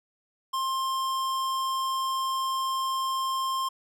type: tone with hard clipping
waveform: sine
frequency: 1058 Hz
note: C6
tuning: 19 cents sharp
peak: -28 dBFS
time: 0.53-3.69 s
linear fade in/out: 10 ms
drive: 17 dB
effects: none